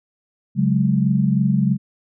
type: chord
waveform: sine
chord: C# suspended fourth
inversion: none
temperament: just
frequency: 138.59 / 184.79 / 207.9 Hz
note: C#3 / F#3 / G#3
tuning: 0 / -2 / +2 cents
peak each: -19 dBFS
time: 0.55-1.78 s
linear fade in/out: 50 ms
effects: none